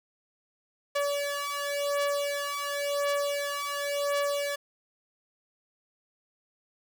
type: beating tone pair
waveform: sawtooth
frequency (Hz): 571 / 571.93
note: D5 / D5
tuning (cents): -49 / -46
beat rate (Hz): 0.93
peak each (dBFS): -27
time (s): 0.95-4.56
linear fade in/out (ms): 10
effects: none